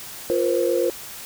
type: chord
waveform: sine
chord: F suspended fourth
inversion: none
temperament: equal with one note detuned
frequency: 349.2 / 475.4 / 523.3 Hz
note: F4 / Bb4 / C5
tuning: 0 / +34 / 0 cents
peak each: -22 dBFS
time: 0.3-0.9 s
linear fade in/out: 0 ms
effects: tanh soft clip ceiling -8 dBFS + white hiss -37 dBFS RMS until 1.25 s